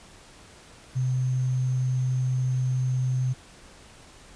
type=tone with sample-and-hold; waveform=sine; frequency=127.8 Hz; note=C3; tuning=40 cents flat; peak=-22 dBFS; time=0.95-3.34 s; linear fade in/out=20 ms; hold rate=6300 Hz; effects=pink hiss -50 dBFS RMS until 4.35 s + resampled to 22050 Hz